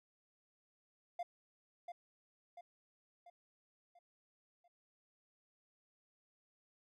triangle tone with echo, 698.5 Hz, F5, in tune, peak -36 dBFS, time 1.19-1.23 s, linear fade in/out 5 ms, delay 690 ms, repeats 5, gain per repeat -6 dB, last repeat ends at 4.68 s, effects none

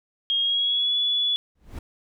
sine tone with pitch glide, 3252 to 3420 Hz, G#7 to A7, -37 to -50 cents, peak -20 dBFS, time 0.3-1.36 s, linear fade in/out 0 ms, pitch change +87 cents, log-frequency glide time 0.4-0.96 s
brown noise with exponential growth, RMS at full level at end -30 dBFS, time 1.55-1.79 s, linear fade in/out 5 ms, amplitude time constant 52 ms
effects none

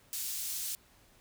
pink high-pass noise, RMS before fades -37 dBFS, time 0.13-0.75 s, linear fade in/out 0 ms, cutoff 5900 Hz, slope 12 dB/octave, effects pink hiss -63 dBFS RMS until 1.2 s

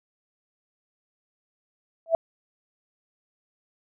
sine tone with exponential growth, 659.3 Hz, E5, in tune, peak -12 dBFS, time 2.06-2.15 s, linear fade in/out 1 ms, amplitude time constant 18 ms, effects none

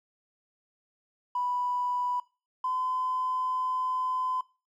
triangle tone pair in turn, 986 / 1019.6 Hz, B5 / C6, -3 / -45 cents, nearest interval minor second, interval 58 cents, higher second, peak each -23 dBFS, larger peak neither, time 1.35-2.2 / 2.64-4.41 s, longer second, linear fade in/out 5 ms, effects noise-tail reverb RT60 0.3 s tail -23 dB re dry + tanh soft clip ceiling -24 dBFS

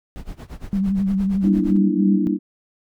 brown noise with tremolo, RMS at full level -31 dBFS, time 0.16-1.77 s, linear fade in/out 0 ms, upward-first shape sine, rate 8.7 Hz, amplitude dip 90%
sine tone with vibrato, 194.4 Hz, G3, 14 cents flat, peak -17 dBFS, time 0.73-2.27 s, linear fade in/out 0 ms, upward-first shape sine, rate 11 Hz, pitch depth 47 cents each way
sine chord, E half-diminished seventh, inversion first, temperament just, 197.78 / 237.3 / 296.7 / 329.6 Hz, G3 / Bb3 / D4 / E4, +16 / +31 / +18 / 0 cents, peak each -22 / -26 / -21 / -24 dBFS, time 1.42-2.39 s, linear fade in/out 50 ms
effects none

